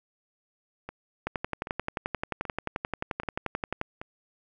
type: two click trains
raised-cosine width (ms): 0.5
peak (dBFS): -22 / -14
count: 5 / 30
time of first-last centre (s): 0.89-4.015 / 1.27-3.814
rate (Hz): 1.28 / 11.4
effects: none